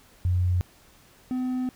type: tone pair in turn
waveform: sine / triangle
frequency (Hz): 89.8 / 254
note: F2 / B3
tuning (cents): +49 / +49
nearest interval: octave + tritone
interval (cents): 1800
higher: second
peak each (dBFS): -20 / -23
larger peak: first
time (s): 0.25-0.61 / 1.31-1.69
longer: second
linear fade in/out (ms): 0
effects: pink hiss -56 dBFS RMS until 1.75 s